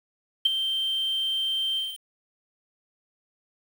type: tone with ADSR envelope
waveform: sine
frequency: 3136 Hz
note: G7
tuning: in tune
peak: -14 dBFS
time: 0.45-1.99 s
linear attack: 8 ms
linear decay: 17 ms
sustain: -10 dB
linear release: 220 ms
effects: 7-bit

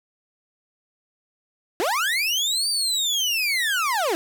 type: linear two-way sweep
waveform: 30% pulse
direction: up then down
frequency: 311.5 to 4699 to 311.5 Hz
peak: -18 dBFS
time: 1.8-4.15 s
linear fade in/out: 0 ms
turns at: 2.69 s
effects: none

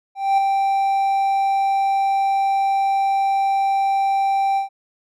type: tone with ADSR envelope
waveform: triangle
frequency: 784 Hz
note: G5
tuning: in tune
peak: -10 dBFS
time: 0.15-4.69 s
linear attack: 230 ms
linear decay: 4 ms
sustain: -4 dB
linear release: 120 ms
effects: none

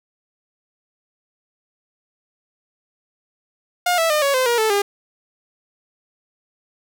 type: tone with pitch steps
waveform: sawtooth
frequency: 712 / 656.7 / 605.7 / 558.6 / 515.2 / 475.2 / 438.3 / 404.2 Hz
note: F5 / E5 / D#5 / C#5 / C5 / A#4 / A4 / G#4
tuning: +33 / -7 / -47 / +13 / -27 / +33 / -7 / -47 cents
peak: -12 dBFS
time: 3.86-4.82 s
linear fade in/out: 5 ms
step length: 120 ms
effects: none

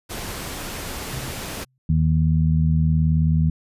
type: noise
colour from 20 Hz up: pink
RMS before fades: -31 dBFS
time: 0.09-1.65 s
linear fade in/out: 20 ms
type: tone with exponential decay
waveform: sine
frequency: 130 Hz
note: C3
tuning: 11 cents flat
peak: -26 dBFS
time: 1.13-1.78 s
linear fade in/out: 0 ms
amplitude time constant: 140 ms
type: harmonic tone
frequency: 79 Hz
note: D#2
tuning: 27 cents sharp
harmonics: 1 / 2 / 3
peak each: -20 / -17 / -28 dBFS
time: 1.89-3.5 s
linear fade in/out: 5 ms
effects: resampled to 32000 Hz

